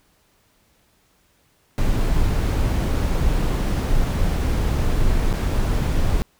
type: noise with dropouts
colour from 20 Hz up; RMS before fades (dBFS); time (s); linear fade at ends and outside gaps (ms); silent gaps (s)
brown; -19; 1.78-6.22; 0; 5.328-5.337
effects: pink hiss -61 dBFS RMS until 6.39 s